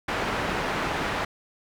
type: low-pass noise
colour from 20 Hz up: white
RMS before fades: -28 dBFS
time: 0.08-1.25 s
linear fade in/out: 5 ms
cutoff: 1600 Hz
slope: 12 dB/octave
effects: none